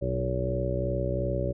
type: harmonic tone with a mistuned harmonic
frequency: 62.8 Hz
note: B1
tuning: 30 cents sharp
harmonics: 1 / 2 / 3 / 4 / 5 / 6 / 7 / 8 / 9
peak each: -32 / -31 / -37 / -43 / -38 / -35 / -38 / -43 / -31 dBFS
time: 0.01-1.53 s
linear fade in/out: 20 ms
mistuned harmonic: 3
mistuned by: +26 cents
effects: none